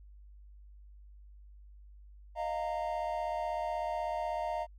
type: chord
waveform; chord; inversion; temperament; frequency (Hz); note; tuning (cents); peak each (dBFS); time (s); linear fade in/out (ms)
triangle; Eb suspended second; none; equal with one note detuned; 622.3 / 698.5 / 922.2; Eb5 / F5 / Bb5; 0 / 0 / -19; -35 / -34 / -36; 2.35-4.67; 50
effects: added 50 Hz sine -51 dBFS peak until 4.78 s